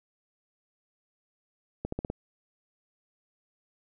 accelerating click train, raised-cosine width 2 ms, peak -18 dBFS, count 5, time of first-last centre 1.85-2.101 s, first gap 74 ms, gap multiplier 0.89, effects none

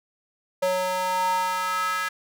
square tone with high-pass filter sweep, 184.2 Hz, F#3, 7 cents flat, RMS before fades -25 dBFS, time 0.62-2.09 s, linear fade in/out 10 ms, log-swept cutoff 600 to 1500 Hz, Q 4.8, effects none

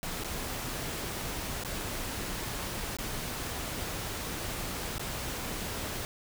pink noise with dropouts, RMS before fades -36 dBFS, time 0.03-6.05 s, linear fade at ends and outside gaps 0 ms, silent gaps 0.237-0.245 / 1.636-1.648 / 2.968-2.986 / 4.982-4.995 s, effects none

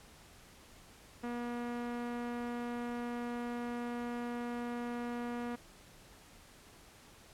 sawtooth tone with low-pass filter, 240 Hz, B3, 49 cents flat, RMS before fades -39 dBFS, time 1.23-5.56 s, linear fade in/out 10 ms, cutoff 1900 Hz, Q 0.88, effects pink hiss -58 dBFS RMS until 7.33 s + low-pass 12000 Hz 12 dB/octave

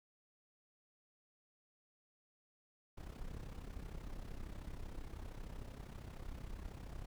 brown noise with amplitude modulation, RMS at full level -44 dBFS, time 2.97-7.06 s, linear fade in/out 10 ms, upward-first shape sine, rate 32.9 Hz, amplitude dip 70%, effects none

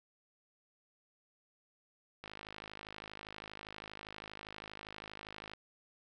click train, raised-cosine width 0.3 ms, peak -29 dBFS, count 174, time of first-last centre 2.24-5.535 s, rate 52.5 Hz, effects none

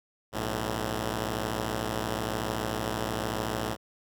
5% pulse tone pair together, 61 / 108.69 Hz, B1 / A2, -21 / -21 cents, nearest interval minor seventh, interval 1000 cents, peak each -22 / -20 dBFS, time 0.32-3.77 s, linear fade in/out 50 ms, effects none

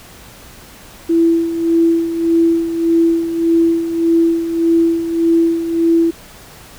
sine tone with tremolo, 332.6 Hz, E4, 16 cents sharp, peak -8 dBFS, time 1.09-6.11 s, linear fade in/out 10 ms, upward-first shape sine, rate 1.7 Hz, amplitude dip 65%, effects pink hiss -39 dBFS RMS until 6.78 s

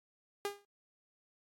sawtooth tone with exponential decay, 405.1 Hz, G#4, 43 cents flat, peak -28 dBFS, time 0.45-0.65 s, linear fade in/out 1 ms, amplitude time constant 42 ms, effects AAC 64 kbps

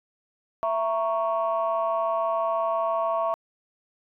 sine chord, A# diminished, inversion second, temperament equal with one note detuned, 665.4 / 932.3 / 1108.7 Hz, E5 / A#5 / C#6, +16 / 0 / 0 cents, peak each -24 / -30 / -27 dBFS, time 0.63-3.34 s, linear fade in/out 0 ms, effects tanh soft clip ceiling -15 dBFS

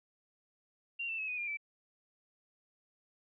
sine tone with pitch steps, 2765 / 2669 / 2577 / 2488 / 2402 / 2318 Hz, F7 / E7 / E7 / D#7 / D7 / D7, -18 / +21 / -40 / -1 / +38 / -23 cents, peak -35 dBFS, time 0.99-1.572 s, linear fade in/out 10 ms, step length 97 ms, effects none

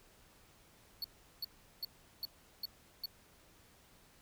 square tone bursts, 4435 Hz, C#8, in tune, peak -37 dBFS, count 6, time 1.02-3.058 s, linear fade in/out 2 ms, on 23 ms, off 380 ms, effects pink hiss -64 dBFS RMS until 4.21 s

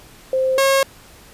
sine / sawtooth tone pair in turn, 523.3 / 543.1 Hz, C5 / C#5, 0 / -36 cents, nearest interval minor second, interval 64 cents, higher second, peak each -15 / -9 dBFS, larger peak second, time 0.33-0.58 / 0.58-0.83 s, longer neither, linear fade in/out 2 ms, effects pink hiss -45 dBFS RMS until 1.33 s + resampled to 32000 Hz

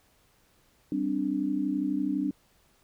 sine chord, G suspended fourth, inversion none, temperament equal, 196 / 261.6 / 293.7 Hz, G3 / C4 / D4, 0 / 0 / 0 cents, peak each -33 / -31 / -28 dBFS, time 0.92-2.31 s, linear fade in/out 2 ms, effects pink hiss -65 dBFS RMS until 2.83 s

